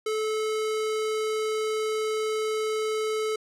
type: tone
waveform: square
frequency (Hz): 433.9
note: A4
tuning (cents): -24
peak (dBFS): -26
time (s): 0.06-3.36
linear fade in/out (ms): 5
effects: low-pass 10000 Hz 12 dB/octave